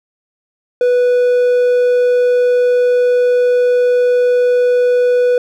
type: tone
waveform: triangle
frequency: 492.7 Hz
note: B4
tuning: 4 cents flat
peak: -7 dBFS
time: 0.81-5.38 s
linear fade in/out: 2 ms
effects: none